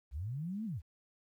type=linear two-way sweep; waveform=sine; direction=up then down; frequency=57.1 to 230.3 to 57.1 Hz; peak=-36 dBFS; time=0.11-0.82 s; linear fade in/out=50 ms; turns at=0.65 s; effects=12-bit